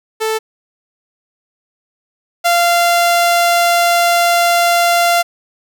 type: tone pair in turn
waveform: sawtooth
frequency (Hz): 440 / 691.4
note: A4 / F5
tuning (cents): 0 / -18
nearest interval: minor sixth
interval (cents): 782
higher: second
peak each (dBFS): -11 / -6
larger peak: second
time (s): 0.2-0.39 / 2.44-5.23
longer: second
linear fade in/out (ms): 20
effects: none